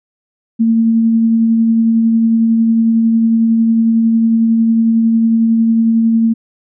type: tone with tremolo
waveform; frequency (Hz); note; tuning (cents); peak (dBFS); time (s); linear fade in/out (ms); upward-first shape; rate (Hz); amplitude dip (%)
sine; 226.8; A#3; -47; -7; 0.59-6.34; 20; triangle; 11; 25
effects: none